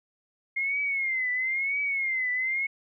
sine tone with vibrato, 2128 Hz, C7, 29 cents sharp, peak -25 dBFS, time 0.56-2.67 s, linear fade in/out 10 ms, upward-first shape triangle, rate 1 Hz, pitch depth 130 cents each way, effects none

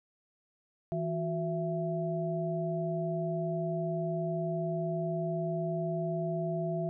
sine tone cluster, 163.3 / 364.5 / 666 Hz, E3 / F#4 / E5, -16 / -26 / +18 cents, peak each -33 / -37 / -34 dBFS, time 0.92-6.89 s, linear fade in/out 0 ms, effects none

